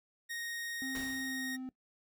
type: tone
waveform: sawtooth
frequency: 1864.7 Hz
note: A#6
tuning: in tune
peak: -35 dBFS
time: 0.29-1.57 s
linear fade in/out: 20 ms
type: tone with pitch glide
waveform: triangle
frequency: 264.2 to 258.5 Hz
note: C4 to C4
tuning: +17 to -21 cents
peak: -37 dBFS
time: 0.82-1.69 s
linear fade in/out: 0 ms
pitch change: -38 cents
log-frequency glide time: 1.22-1.5 s
type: noise with exponential decay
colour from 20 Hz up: pink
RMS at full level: -43 dBFS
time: 0.95-1.55 s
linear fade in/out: 1 ms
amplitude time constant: 130 ms
effects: noise-tail reverb RT60 0.1 s tail -19 dB re dry